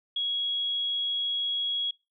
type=tone; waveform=sine; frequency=3322 Hz; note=G#7; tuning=in tune; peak=-26 dBFS; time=0.16-1.91 s; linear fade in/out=5 ms; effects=noise-tail reverb RT60 0.3 s tail -26 dB re dry